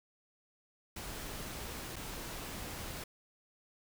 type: noise with dropouts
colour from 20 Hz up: pink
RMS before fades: -43 dBFS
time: 0.96-3.04 s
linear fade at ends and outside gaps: 5 ms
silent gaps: 1.959-1.963 s
effects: none